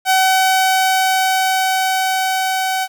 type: tone with level ramp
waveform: sawtooth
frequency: 757 Hz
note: F#5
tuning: 39 cents sharp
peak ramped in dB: -7 to -13 dBFS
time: 0.05-2.88 s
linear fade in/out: 50 ms
effects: 8-bit